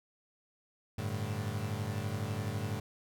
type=chord; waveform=35% pulse; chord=G suspended second; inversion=none; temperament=equal; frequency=98 / 110 / 146.83 Hz; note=G2 / A2 / D3; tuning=0 / 0 / 0 cents; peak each=-36 / -35 / -40 dBFS; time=0.98-2.8 s; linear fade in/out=5 ms; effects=none